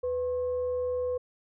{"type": "tone with frequency modulation", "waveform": "sine", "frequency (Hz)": 498.6, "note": "B4", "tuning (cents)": 16, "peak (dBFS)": -27, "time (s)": [0.03, 1.18], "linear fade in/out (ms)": 10, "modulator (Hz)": 578, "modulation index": 0.22, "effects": []}